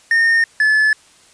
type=tone pair in turn; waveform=triangle; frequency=1831 / 1728.2 Hz; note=A#6 / A6; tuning=-32 / -32 cents; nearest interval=minor second; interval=100 cents; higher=first; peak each=-9 dBFS; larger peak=neither; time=0.11-0.44 / 0.6-0.93 s; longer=neither; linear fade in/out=2 ms; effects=white hiss -49 dBFS RMS until 1.33 s + resampled to 22050 Hz